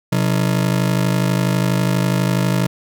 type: ring-modulated tone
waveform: 40% pulse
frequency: 153.5 Hz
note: D#3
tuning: 23 cents flat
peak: -11 dBFS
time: 0.12-2.67 s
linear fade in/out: 5 ms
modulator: 26.1 Hz
effects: none